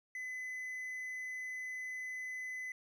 triangle tone, 2017 Hz, B6, 36 cents sharp, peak -38 dBFS, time 0.15-2.72 s, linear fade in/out 2 ms, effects none

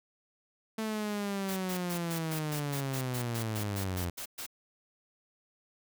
sawtooth linear sweep, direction down, 221.6 to 85.5 Hz, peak -28 dBFS, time 0.78-4.1 s, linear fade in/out 5 ms
white noise bursts, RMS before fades -40 dBFS, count 15, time 1.48-4.465 s, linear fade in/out 10 ms, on 87 ms, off 120 ms
effects none

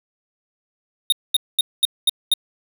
square tone bursts, 3704 Hz, A#7, 12 cents flat, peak -13 dBFS, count 6, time 1.1-2.338 s, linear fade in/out 2 ms, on 23 ms, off 220 ms, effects none

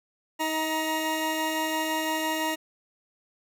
20% pulse tone pair together, 316.3 / 943 Hz, D#4 / A#5, +29 / +20 cents, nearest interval octave + perfect fifth, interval 1891 cents, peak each -24 dBFS, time 0.39-2.56 s, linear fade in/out 20 ms, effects none

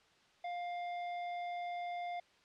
triangle tone with hard clipping, 703 Hz, F5, 11 cents sharp, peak -40 dBFS, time 0.44-2.2 s, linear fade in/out 5 ms, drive 14 dB, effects white hiss -67 dBFS RMS until 2.44 s + low-pass 4000 Hz 12 dB/octave

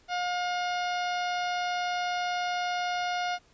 harmonic tone, 714 Hz, F5, 38 cents sharp, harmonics 1 / 2 / 3 / 4 / 5 / 6 / 7 / 8, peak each -29 / -35 / -39 / -41 / -43 / -45 / -46 / -47 dBFS, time 0.08-3.39 s, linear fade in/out 50 ms, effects pink hiss -62 dBFS RMS until 3.53 s + resampled to 16000 Hz

